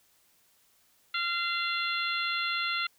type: harmonic tone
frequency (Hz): 689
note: F5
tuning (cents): -24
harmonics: 2 / 3 / 4 / 5 / 6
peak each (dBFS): -32 / -34 / -35 / -36 / -37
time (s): 1.14-2.87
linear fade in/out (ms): 5
effects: white hiss -66 dBFS RMS until 2.98 s